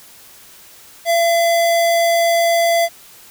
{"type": "tone", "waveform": "square", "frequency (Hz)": 677, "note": "E5", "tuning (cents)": 46, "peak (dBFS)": -13, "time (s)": [1.05, 2.89], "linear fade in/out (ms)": 50, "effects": ["white hiss -43 dBFS RMS until 3.3 s"]}